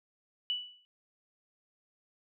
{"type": "tone with exponential decay", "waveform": "sine", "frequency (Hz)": 2960, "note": "F#7", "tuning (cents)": 0, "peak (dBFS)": -27, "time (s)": [0.5, 0.85], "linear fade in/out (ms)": 0, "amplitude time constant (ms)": 75, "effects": []}